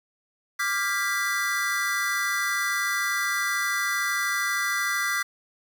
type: chord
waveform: square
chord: G dominant seventh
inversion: second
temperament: equal with one note detuned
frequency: 1174.7 / 1396.9 / 1608.3 / 1975.5 Hz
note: D6 / F6 / G6 / B6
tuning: 0 / 0 / +44 / 0 cents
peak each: -32 / -32 / -31 / -28 dBFS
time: 0.59-5.23 s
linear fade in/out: 10 ms
effects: 9-bit